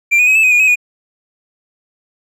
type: tone with pitch steps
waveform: triangle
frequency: 2367 / 2475 / 2539 / 2624 / 2513 / 2439 / 2551 / 2457 Hz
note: D7 / D#7 / D#7 / E7 / D#7 / D#7 / D#7 / D#7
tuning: +13 / -10 / +34 / -9 / +17 / -35 / +43 / -22 cents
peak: -6 dBFS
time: 0.11-0.758 s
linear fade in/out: 20 ms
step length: 81 ms
effects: none